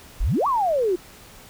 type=exponential two-way sweep; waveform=sine; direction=up then down; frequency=31.19 to 1174.7 to 342.4 Hz; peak=-18 dBFS; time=0.2-0.96 s; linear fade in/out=10 ms; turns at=0.47 s; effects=pink hiss -46 dBFS RMS until 1.49 s